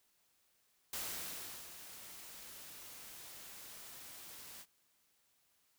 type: noise with ADSR envelope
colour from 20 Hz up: white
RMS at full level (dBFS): -41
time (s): 0.93-4.66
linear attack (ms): 3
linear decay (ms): 740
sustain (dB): -11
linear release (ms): 51
effects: white hiss -75 dBFS RMS until 5.78 s